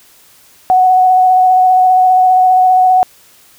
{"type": "tone with vibrato", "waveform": "sine", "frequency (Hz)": 741, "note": "F#5", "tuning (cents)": 2, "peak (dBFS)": -5, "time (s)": [0.7, 3.03], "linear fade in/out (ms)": 0, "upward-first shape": "square", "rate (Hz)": 15, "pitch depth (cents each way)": 12, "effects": ["white hiss -45 dBFS RMS until 3.58 s"]}